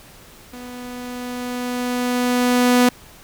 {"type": "tone with level ramp", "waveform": "sawtooth", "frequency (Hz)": 246.9, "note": "B3", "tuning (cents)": 0, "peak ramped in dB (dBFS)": [-30, -7], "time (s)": [0.53, 2.89], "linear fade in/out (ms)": 5, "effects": ["pink hiss -45 dBFS RMS until 3.23 s"]}